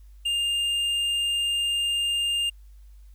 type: tone with hard clipping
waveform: sine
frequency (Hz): 2808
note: F7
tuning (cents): +9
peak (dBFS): -24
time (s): 0.25-2.5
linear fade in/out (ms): 10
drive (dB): 6
effects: added 50 Hz sine -45 dBFS peak until 3.14 s + white hiss -68 dBFS RMS until 3.14 s